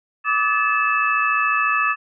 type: tone cluster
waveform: sine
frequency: 1159 / 1273 / 1730 / 2624 Hz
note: D6 / D#6 / A6 / E7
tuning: -23 / +39 / -30 / -9 cents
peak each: -22 dBFS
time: 0.24-1.96 s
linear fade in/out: 50 ms
effects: none